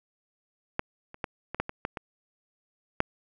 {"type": "clicks", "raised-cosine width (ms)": 0.5, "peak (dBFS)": [-11, -29, -15, -19, -11, -19, -14, -19, -7], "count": 9, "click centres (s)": [0.794, 1.144, 1.242, 1.546, 1.6, 1.694, 1.851, 1.972, 3.004], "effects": []}